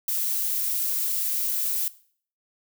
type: noise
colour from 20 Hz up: violet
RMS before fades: -26 dBFS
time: 0.08-1.88 s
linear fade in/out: 2 ms
effects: noise-tail reverb RT60 0.5 s tail -18 dB re dry

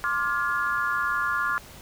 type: chord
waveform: sine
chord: D half-diminished seventh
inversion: third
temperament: just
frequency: 1057.2 / 1174.7 / 1409.6 / 1691.5 Hz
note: C6 / D6 / F6 / Ab6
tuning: +18 / 0 / +16 / +31 cents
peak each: -31 / -29 / -26 / -31 dBFS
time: 0.04-1.58 s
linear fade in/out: 0 ms
effects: pink hiss -46 dBFS RMS until 1.81 s

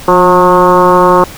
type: tone with frequency modulation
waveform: sine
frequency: 722 Hz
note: F#5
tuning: 43 cents flat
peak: -3 dBFS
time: 0.08-1.24 s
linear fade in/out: 2 ms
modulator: 182 Hz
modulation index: 2.7
effects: pink hiss -29 dBFS RMS until 1.37 s

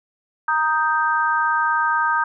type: chord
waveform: sine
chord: Eb major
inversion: second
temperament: equal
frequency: 932.3 / 1244.5 / 1568 Hz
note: Bb5 / Eb6 / G6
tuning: 0 / 0 / 0 cents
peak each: -21 dBFS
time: 0.48-2.24 s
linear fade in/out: 5 ms
effects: none

